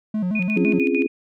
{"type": "tone with vibrato", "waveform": "triangle", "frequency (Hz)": 197.1, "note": "G3", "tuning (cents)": 10, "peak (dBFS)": -18, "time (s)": [0.14, 0.79], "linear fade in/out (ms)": 5, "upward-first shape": "square", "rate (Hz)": 5.9, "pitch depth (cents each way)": 150}
{"type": "tone with tremolo", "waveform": "sine", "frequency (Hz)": 2464, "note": "D#7", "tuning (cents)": -17, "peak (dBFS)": -23, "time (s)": [0.35, 1.08], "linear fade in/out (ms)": 5, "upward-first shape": "square", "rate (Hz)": 6.7, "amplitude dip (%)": 80}
{"type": "chord", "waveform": "sine", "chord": "Db major seventh", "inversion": "third", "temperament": "equal with one note detuned", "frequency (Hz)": [261.6, 277.2, 341.4, 415.3], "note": ["C4", "Db4", "F4", "Ab4"], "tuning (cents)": [0, 0, -39, 0], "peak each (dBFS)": [-23, -23, -23, -23], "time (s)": [0.56, 1.07], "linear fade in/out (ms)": 10}
{"effects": []}